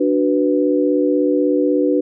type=chord; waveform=sine; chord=B minor; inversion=first; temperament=equal; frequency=293.7 / 370 / 493.9 Hz; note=D4 / F#4 / B4; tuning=0 / 0 / 0 cents; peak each=-16 / -19 / -18 dBFS; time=0-2.01 s; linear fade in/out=10 ms; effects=none